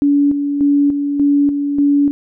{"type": "tone with tremolo", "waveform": "sine", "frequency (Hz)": 285.6, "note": "D4", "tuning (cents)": -48, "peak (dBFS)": -9, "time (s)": [0.02, 2.11], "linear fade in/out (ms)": 0, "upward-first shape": "square", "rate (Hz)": 1.7, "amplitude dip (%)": 50, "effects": []}